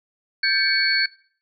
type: tone cluster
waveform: sine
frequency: 1573 / 1737 / 2247 / 4421 Hz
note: G6 / A6 / C#7 / C#8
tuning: +6 / -23 / +23 / -5 cents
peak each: -22 / -29 / -24 / -21 dBFS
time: 0.43-1.06 s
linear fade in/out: 5 ms
effects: noise-tail reverb RT60 0.5 s tail -19 dB re dry